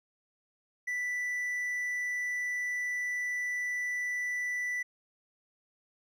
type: tone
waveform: triangle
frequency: 1975.5 Hz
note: B6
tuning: in tune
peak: -29 dBFS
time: 0.87-4.83 s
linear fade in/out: 10 ms
effects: none